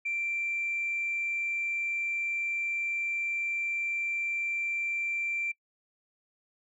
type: tone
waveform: sine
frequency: 2354 Hz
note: D7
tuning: 3 cents sharp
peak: -28 dBFS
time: 0.05-5.52 s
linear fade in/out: 10 ms
effects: noise-tail reverb RT60 0.1 s tail -25 dB re dry + tanh soft clip ceiling -24 dBFS